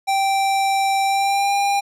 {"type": "tone with pitch glide", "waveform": "square", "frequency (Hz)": [782, 801.2], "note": ["G5", "G5"], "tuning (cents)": [-4, 38], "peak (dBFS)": -17, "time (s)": [0.07, 1.81], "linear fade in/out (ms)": 20, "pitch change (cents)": 42, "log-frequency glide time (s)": [1.04, 1.53], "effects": ["low-pass 11000 Hz 12 dB/octave"]}